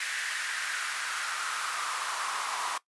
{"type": "noise with high-pass filter sweep", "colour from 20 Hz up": "pink", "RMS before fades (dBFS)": -33, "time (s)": [0, 2.78], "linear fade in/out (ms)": 5, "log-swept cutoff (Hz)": [1800, 1000], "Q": 3.6, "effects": ["noise-tail reverb RT60 0.1 s tail -18 dB re dry", "resampled to 24000 Hz"]}